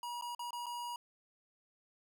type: tone with dropouts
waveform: square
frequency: 960 Hz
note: B5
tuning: 49 cents flat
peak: -40 dBFS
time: 0.03-0.96 s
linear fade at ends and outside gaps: 2 ms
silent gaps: 0.212-0.222 / 0.349-0.393 / 0.507-0.53 / 0.659-0.665 s
effects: none